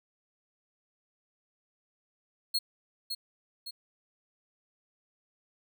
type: tone with echo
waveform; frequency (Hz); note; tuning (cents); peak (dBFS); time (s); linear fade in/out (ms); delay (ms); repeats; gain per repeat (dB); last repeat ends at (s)
40% pulse; 4276; C8; +37; -25; 2.54-2.59; 10; 560; 2; -6; 3.71
effects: none